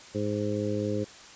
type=harmonic tone; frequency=104.3 Hz; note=G#2; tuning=8 cents sharp; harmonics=1 / 2 / 3 / 4 / 5; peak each=-33 / -33 / -33 / -33 / -33 dBFS; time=0.14-1.05 s; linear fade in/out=20 ms; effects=white hiss -48 dBFS RMS until 1.35 s + resampled to 16000 Hz